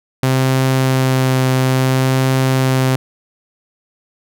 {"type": "tone with vibrato", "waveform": "sawtooth", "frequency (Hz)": 130.81, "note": "C3", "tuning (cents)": 0, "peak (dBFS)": -8, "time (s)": [0.23, 2.96], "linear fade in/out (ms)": 2, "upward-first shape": "triangle", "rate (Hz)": 0.59, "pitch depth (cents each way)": 13, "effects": []}